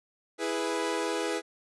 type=chord; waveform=sawtooth; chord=E major; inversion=none; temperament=equal; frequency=329.6 / 415.3 / 493.9 Hz; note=E4 / G#4 / B4; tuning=0 / 0 / 0 cents; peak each=-29 dBFS; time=0.38-1.42 s; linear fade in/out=50 ms; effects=resampled to 24000 Hz